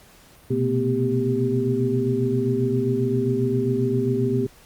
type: tone cluster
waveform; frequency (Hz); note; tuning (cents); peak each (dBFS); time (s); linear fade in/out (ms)
sine; 121.8 / 129.3 / 226.8 / 251.7 / 394.3; B2 / C3 / A#3 / B3 / G4; -24 / -20 / -47 / +33 / +10; -25 / -29 / -29 / -25 / -23; 0.5-4.47; 10
effects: pink hiss -51 dBFS RMS until 4.65 s + Opus 48 kbps